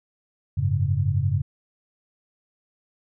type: chord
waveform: sine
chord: F# suspended second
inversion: none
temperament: just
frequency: 92.5 / 104.06 / 138.75 Hz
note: F#2 / G#2 / C#3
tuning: 0 / +4 / +2 cents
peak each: -24 dBFS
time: 0.57-1.42 s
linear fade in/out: 10 ms
effects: none